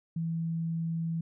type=tone; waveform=sine; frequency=164.81 Hz; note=E3; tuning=in tune; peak=-29 dBFS; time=0.16-1.21 s; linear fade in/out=5 ms; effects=none